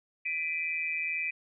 sine tone cluster, 1989 / 2358 / 2520 Hz, B6 / D7 / D#7, +12 / +6 / +21 cents, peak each -39 / -32 / -34 dBFS, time 0.25-1.31 s, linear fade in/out 10 ms, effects none

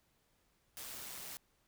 white noise with amplitude modulation, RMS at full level -45 dBFS, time 0.77-1.37 s, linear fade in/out 0 ms, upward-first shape sine, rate 131 Hz, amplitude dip 40%, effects pink hiss -75 dBFS RMS until 1.67 s

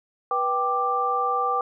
sine tone cluster, 489 / 781 / 1180 Hz, B4 / G5 / D6, -17 / -7 / +8 cents, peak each -29 / -26 / -23 dBFS, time 0.31-1.61 s, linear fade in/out 2 ms, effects none

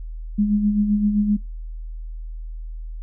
sine tone with tremolo, 207.6 Hz, G#3, in tune, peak -14 dBFS, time 0.38-1.37 s, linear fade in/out 10 ms, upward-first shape sine, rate 7.7 Hz, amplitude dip 50%, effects noise-tail reverb RT60 0.2 s tail -22 dB re dry + added 40 Hz sine -29 dBFS peak until 3.02 s

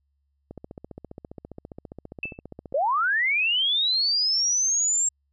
click train, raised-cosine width 2 ms, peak -25 dBFS, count 34, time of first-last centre 0.51-2.725 s, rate 14.9 Hz
sine tone with exponential decay, 2637 Hz, E7, in tune, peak -24 dBFS, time 2.23-2.4 s, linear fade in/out 2 ms, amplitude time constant 36 ms
sine linear sweep, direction up, 508 to 7560 Hz, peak -20 dBFS, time 2.74-5.09 s, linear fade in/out 5 ms
effects added 70 Hz sine -69 dBFS peak until 5.32 s

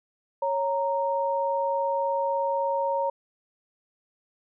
sine tone pair together, 552.4 / 929 Hz, C#5 / A#5, -6 / -6 cents, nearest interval major sixth, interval 900 cents, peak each -26 / -26 dBFS, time 0.42-3.1 s, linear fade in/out 5 ms, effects none

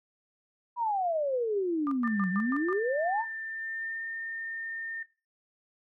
sine exponential two-way sweep, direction down then up, 987.8 to 178.2 to 963 Hz, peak -26 dBFS, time 0.76-3.25 s, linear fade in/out 50 ms, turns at 2.3 s
sine tone bursts, 1200 Hz, D6, 37 cents sharp, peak -32 dBFS, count 6, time 1.87-2.728 s, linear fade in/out 0 ms, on 43 ms, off 120 ms
sine tone with pitch glide, 1787 to 1816.1 Hz, A6 to A#6, +26 to -46 cents, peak -34 dBFS, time 2.04-5.03 s, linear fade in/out 5 ms, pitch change +28 cents, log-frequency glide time 3.4-4.08 s
effects noise-tail reverb RT60 0.3 s tail -17 dB re dry

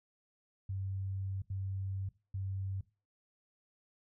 sine tone bursts at uneven times, 96.4 Hz, G2, 28 cents flat, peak -35 dBFS, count 3, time 0.69-1.42 / 1.5-2.09 / 2.34-2.81 s, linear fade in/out 5 ms, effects noise-tail reverb RT60 0.3 s tail -18 dB re dry

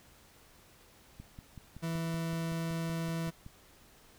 click train, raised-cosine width 5 ms, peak -34 dBFS, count 13, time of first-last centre 1.2-3.464 s, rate 5.3 Hz
40% pulse tone, 164.81 Hz, E3, in tune, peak -32 dBFS, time 1.82-3.31 s, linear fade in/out 20 ms
effects pink hiss -60 dBFS RMS until 4.18 s

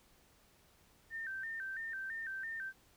sine tone with vibrato, 1681 Hz, G#6, 20 cents sharp, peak -39 dBFS, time 1.1-2.73 s, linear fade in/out 50 ms, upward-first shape square, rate 3 Hz, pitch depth 130 cents each way, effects pink hiss -67 dBFS RMS until 2.96 s

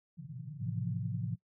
white band-pass noise, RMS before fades -45 dBFS, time 0.17-0.96 s, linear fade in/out 10 ms, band 110 to 170 Hz, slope 96 dB/octave
sine chord, F major seventh, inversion first, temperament just, 109.13 / 130.96 / 163.7 / 174.61 Hz, A2 / C3 / E3 / F3, -14 / +2 / -12 / 0 cents, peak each -37 / -38 / -42 / -40 dBFS, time 0.6-1.36 s, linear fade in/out 20 ms
effects noise-tail reverb RT60 0.1 s tail -21 dB re dry

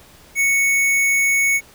square tone, 2217 Hz, C#7, in tune, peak -15 dBFS, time 0.35-1.61 s, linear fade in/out 50 ms, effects pink hiss -47 dBFS RMS until 1.74 s

